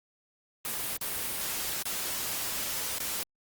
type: noise with dropouts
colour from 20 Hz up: white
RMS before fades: -33 dBFS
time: 0.65-3.23 s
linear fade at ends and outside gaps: 0 ms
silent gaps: 0.968-1.012 / 1.825-1.855 / 2.984-3.003 s
effects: Opus 32 kbps